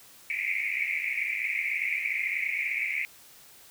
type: band-pass noise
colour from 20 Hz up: pink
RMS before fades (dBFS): -30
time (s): 0.3-3.05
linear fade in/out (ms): 0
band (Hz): 2100 to 2400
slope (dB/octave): 96
effects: white hiss -53 dBFS RMS until 3.7 s